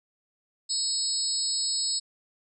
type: tone cluster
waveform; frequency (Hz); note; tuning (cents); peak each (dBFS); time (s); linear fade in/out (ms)
sine; 3892 / 4367 / 5100 / 7940; B7 / C#8 / D#8 / B8; -26 / -27 / +42 / +8; -38 / -30 / -30 / -30; 0.69-2; 20
effects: none

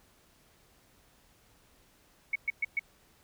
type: tone bursts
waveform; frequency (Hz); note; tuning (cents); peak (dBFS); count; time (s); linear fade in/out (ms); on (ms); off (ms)
sine; 2217; C#7; 0; -26; 4; 2.33-2.794; 5; 26; 120
effects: pink hiss -64 dBFS RMS until 3.23 s

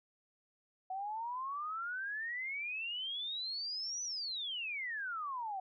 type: exponential two-way sweep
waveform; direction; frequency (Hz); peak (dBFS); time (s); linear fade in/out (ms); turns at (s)
sine; up then down; 740 to 6020 to 740; -37; 0.9-5.6; 5; 4.03
effects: none

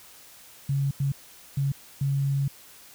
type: tone bursts at uneven times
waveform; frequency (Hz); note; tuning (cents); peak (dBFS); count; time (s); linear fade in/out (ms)
sine; 138.59; C#3; 0; -22; 4; 0.69-0.91 / 1-1.12 / 1.57-1.72 / 2.01-2.48; 5
effects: white hiss -50 dBFS RMS until 2.94 s

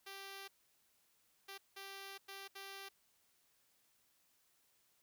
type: tone bursts at uneven times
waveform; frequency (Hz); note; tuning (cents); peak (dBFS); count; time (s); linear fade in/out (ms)
5% pulse; 392; G4; 0; -37; 5; 0.06-0.48 / 1.48-1.58 / 1.76-2.18 / 2.28-2.48 / 2.55-2.89; 10
effects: white hiss -75 dBFS RMS until 5.02 s

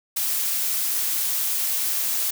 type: noise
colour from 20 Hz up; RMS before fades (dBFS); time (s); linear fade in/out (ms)
blue; -24; 0.16-2.31; 10
effects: none

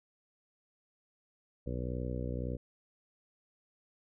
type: harmonic tone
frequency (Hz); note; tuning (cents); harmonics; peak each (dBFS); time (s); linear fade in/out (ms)
61.74; B1; 0; 1 / 2 / 3 / 4 / 5 / 6 / 7 / 8 / 9; -38 / -39 / -44 / -43 / -46 / -49 / -48 / -44 / -48; 1.66-2.57; 10
effects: none

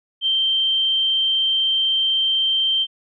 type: tone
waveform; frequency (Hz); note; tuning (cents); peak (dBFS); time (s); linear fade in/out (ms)
sine; 3136; G7; 0; -16; 0.21-2.87; 50
effects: none

